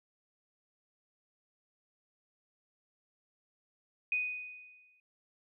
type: tone with exponential decay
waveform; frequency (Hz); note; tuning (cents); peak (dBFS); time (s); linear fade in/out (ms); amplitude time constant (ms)
sine; 2489; D#7; 0; -27; 4.12-5; 2; 190
effects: none